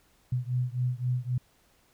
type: beating tone pair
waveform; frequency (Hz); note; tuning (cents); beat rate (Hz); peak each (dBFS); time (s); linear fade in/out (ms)
sine; 123.47 / 127.27; B2 / C3; 0 / -48; 3.8; -29 / -30; 0.32-1.38; 5
effects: pink hiss -65 dBFS RMS until 1.93 s